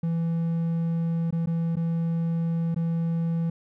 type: tone with dropouts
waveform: triangle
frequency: 166.3 Hz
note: E3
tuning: 16 cents sharp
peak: -21 dBFS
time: 0.03-3.5 s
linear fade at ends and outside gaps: 5 ms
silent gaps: 1.308-1.325 / 1.46-1.471 / 1.757-1.767 / 2.746-2.761 s
effects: none